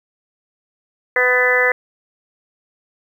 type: harmonic tone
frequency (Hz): 250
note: B3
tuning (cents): +21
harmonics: 2 / 3 / 4 / 5 / 6 / 7 / 8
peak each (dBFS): -18 / -28 / -27 / -26 / -24 / -17 / -17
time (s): 1.16-1.72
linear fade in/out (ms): 2
effects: 8-bit